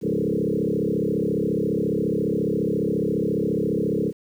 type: tone with frequency modulation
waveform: sine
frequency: 311.1 Hz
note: D#4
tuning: in tune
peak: -20 dBFS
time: 0.01-4.13 s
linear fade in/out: 50 ms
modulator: 34.5 Hz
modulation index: 4.8
effects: 9-bit